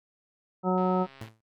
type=harmonic tone; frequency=184.2 Hz; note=F#3; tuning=7 cents flat; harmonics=1 / 2 / 3 / 4 / 5 / 7; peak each=-25 / -28 / -30 / -31 / -32 / -33 dBFS; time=0.63-1.07 s; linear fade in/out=50 ms
type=click train; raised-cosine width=0.3 ms; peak=-34 dBFS; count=69; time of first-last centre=0.78-1.284 s; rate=135 Hz
type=tone with exponential decay; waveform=sawtooth; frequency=110.8 Hz; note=A2; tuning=13 cents sharp; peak=-31 dBFS; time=1.21-1.41 s; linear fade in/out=5 ms; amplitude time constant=42 ms
effects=noise-tail reverb RT60 0.1 s tail -20 dB re dry + MP3 96 kbps